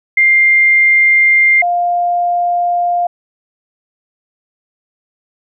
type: tone pair in turn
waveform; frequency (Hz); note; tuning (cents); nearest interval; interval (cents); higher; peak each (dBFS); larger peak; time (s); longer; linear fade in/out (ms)
sine; 2100 / 702; C7 / F5; +6 / +9; octave + perfect fifth; 1897; first; -6 / -11; first; 0.17-1.62 / 1.62-3.07; neither; 5
effects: none